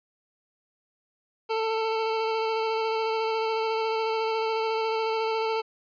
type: tone with vibrato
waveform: 25% pulse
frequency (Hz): 444.7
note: A4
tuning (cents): +18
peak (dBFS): -21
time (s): 1.49-5.62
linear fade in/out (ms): 20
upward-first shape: square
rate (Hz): 14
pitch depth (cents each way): 12
effects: resampled to 11025 Hz